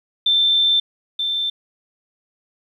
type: tone pair in turn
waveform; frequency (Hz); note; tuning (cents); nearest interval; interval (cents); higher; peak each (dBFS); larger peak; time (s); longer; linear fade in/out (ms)
sine; 3557 / 3557; A7 / A7; +18 / +18; unison; 0; neither; -13 / -19; first; 0.26-0.8 / 1.19-1.5; first; 5
effects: 9-bit